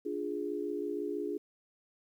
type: chord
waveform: sine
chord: D diminished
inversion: none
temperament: equal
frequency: 293.7 / 349.2 / 415.3 Hz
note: D4 / F4 / Ab4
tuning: 0 / 0 / 0 cents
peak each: -38 / -38 / -36 dBFS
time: 0.05-1.38 s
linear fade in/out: 10 ms
effects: 11-bit